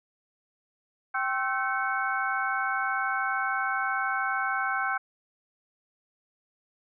sine tone cluster, 780 / 1071 / 1321 / 1534 / 2217 Hz, G5 / C6 / E6 / G6 / C#7, -9 / +40 / +3 / -38 / 0 cents, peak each -32 / -34 / -32 / -29 / -38 dBFS, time 1.14-4.98 s, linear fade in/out 10 ms, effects none

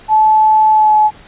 sine tone with pitch glide, 866 to 854.1 Hz, A5 to G#5, -28 to +48 cents, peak -6 dBFS, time 0.08-1.11 s, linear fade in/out 50 ms, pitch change -24 cents, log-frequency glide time 0.71-0.93 s, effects pink hiss -40 dBFS RMS until 1.27 s + resampled to 8000 Hz

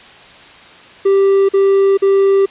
triangle tone bursts, 392 Hz, G4, in tune, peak -6 dBFS, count 3, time 1.05-2.46 s, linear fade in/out 10 ms, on 440 ms, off 45 ms, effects white hiss -39 dBFS RMS until 2.5 s + resampled to 8000 Hz

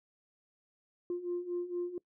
sine beating tone pair, 349.2 / 353.5 Hz, F4 / F4, 0 / +21 cents, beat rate 4.3 Hz, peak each -38 / -34 dBFS, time 1.1-1.98 s, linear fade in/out 2 ms, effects noise-tail reverb RT60 0.1 s tail -23 dB re dry + tanh soft clip ceiling -28 dBFS

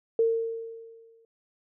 sine tone with exponential decay, 455.3 Hz, A#4, 41 cents flat, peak -18 dBFS, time 0.19-1.25 s, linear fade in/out 2 ms, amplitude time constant 230 ms, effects none

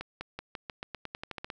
accelerating click train, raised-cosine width 0.3 ms, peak -21 dBFS, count 14, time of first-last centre 0.01-1.502 s, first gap 200 ms, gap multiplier 0.9, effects none

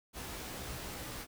pink noise with comb filter, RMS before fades -43 dBFS, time 0.13-1.27 s, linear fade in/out 50 ms, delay 16 ms, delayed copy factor +0.55, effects none

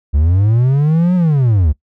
triangle linear two-way sweep, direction up then down, 67.5 to 184.4 to 67.5 Hz, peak -7 dBFS, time 0.13-1.73 s, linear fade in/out 20 ms, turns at 1.15 s, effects noise-tail reverb RT60 0.1 s tail -21 dB re dry

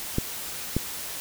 clicks, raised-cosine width 3 ms, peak -10 dBFS, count 2, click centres 0.184 / 0.766 s, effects white hiss -35 dBFS RMS until 1.2 s

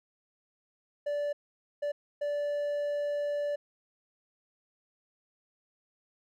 triangle tone bursts at uneven times, 582 Hz, D5, 16 cents flat, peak -27 dBFS, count 3, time 1.06-1.33 / 1.82-1.92 / 2.21-3.56 s, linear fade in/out 10 ms, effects none

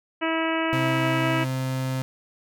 harmonic tone, 324.6 Hz, E4, 27 cents flat, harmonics 1 / 2 / 3 / 4 / 5 / 6 / 7 / 8 / 9, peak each -26 / -29 / -31 / -32 / -33 / -34 / -34 / -35 / -36 dBFS, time 0.21-1.45 s, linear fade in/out 20 ms
35% pulse tone, 130.81 Hz, C3, in tune, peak -23 dBFS, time 0.73-2.02 s, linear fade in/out 0 ms
effects none

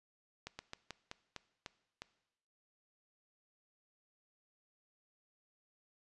slowing click train, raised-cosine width 0.2 ms, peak -26 dBFS, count 8, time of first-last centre 0.47-2.02 s, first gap 120 ms, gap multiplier 1.2, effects noise-tail reverb RT60 0.9 s tail -19 dB re dry + resampled to 24000 Hz

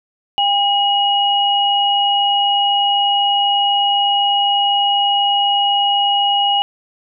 sine tone pair together, 803.7 / 2898 Hz, G5 / F#7, +43 / -37 cents, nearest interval octave + minor seventh, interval 2220 cents, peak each -15 dBFS, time 0.38-6.62 s, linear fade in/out 0 ms, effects none

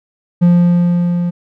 triangle tone with level ramp, 174.61 Hz, F3, in tune, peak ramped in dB -3 to -12 dBFS, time 0.41-1.31 s, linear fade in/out 20 ms, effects none

